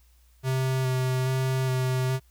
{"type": "tone with vibrato", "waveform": "square", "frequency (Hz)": 130, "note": "C3", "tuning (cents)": -11, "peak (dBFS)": -24, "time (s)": [0.43, 2.2], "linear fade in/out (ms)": 50, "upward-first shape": "square", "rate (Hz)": 1.2, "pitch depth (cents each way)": 13, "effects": ["added 60 Hz sine -56 dBFS peak until 2.3 s", "white hiss -66 dBFS RMS until 2.3 s"]}